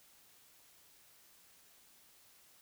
silence, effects white hiss -64 dBFS RMS until 2.61 s

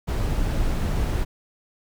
brown noise, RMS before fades -23 dBFS, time 0.07-1.25 s, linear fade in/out 20 ms, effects none

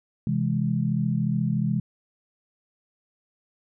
sine chord, C augmented, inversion none, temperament equal, 130.81 / 164.81 / 207.7 Hz, C3 / E3 / G#3, 0 / 0 / 0 cents, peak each -26 dBFS, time 0.27-1.8 s, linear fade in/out 2 ms, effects none

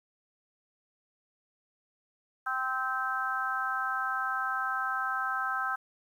harmonic tone, 260 Hz, C4, 11 cents flat, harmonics 3 / 4 / 5 / 6, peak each -37 / -38 / -32 / -33 dBFS, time 2.46-5.76 s, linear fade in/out 10 ms, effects 10-bit

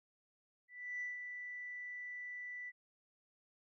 sine tone with ADSR envelope, 1975.5 Hz, B6, in tune, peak -37 dBFS, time 0.68-2.72 s, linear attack 330 ms, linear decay 160 ms, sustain -6 dB, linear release 37 ms, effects tanh soft clip ceiling -34 dBFS

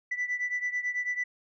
sine beating tone pair, 1975.5 / 1984.6 Hz, B6 / B6, 0 / +8 cents, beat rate 9.1 Hz, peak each -29 / -32 dBFS, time 0.11-1.24 s, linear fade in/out 10 ms, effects tanh soft clip ceiling -24 dBFS

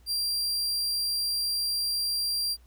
40% pulse tone, 4742 Hz, D8, 16 cents sharp, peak -25 dBFS, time 0.06-2.57 s, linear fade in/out 50 ms, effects added 60 Hz sine -53 dBFS peak until 2.66 s + pink hiss -65 dBFS RMS until 2.66 s

